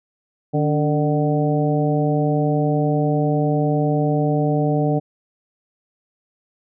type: harmonic tone with a mistuned harmonic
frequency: 150 Hz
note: D3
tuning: 37 cents sharp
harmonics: 1 / 2 / 3 / 4 / 5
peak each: -19 / -22 / -24 / -25 / -26 dBFS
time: 0.53-5 s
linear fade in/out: 20 ms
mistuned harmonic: 2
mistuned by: -61 cents
effects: none